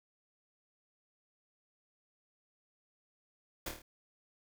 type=noise with echo; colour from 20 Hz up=pink; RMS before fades=-38 dBFS; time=3.66-3.69 s; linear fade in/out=5 ms; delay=26 ms; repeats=5; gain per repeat=-4 dB; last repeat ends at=3.82 s; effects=none